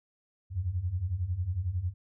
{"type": "beating tone pair", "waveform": "sine", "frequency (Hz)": [82.9, 93.9], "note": ["E2", "F#2"], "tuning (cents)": [10, 26], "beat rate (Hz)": 11, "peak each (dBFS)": [-34, -30], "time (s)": [0.5, 1.94], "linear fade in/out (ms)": 50, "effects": []}